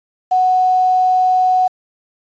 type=tone with quantisation; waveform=sine; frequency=740 Hz; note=F#5; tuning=in tune; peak=-10 dBFS; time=0.31-1.68 s; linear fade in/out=10 ms; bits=6; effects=resampled to 16000 Hz